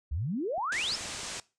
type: exponential sweep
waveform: sine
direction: up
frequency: 63.5 to 5580 Hz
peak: -29 dBFS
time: 0.11-0.96 s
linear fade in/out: 10 ms
type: clicks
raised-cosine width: 3 ms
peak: -38 dBFS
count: 7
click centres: 0.58 / 0.923 / 0.968 / 1.009 / 1.057 / 1.149 / 1.233 s
type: low-pass noise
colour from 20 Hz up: white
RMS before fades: -39 dBFS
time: 0.72-1.4 s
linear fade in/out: 2 ms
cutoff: 8600 Hz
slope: 48 dB/octave
effects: noise-tail reverb RT60 0.3 s tail -21 dB re dry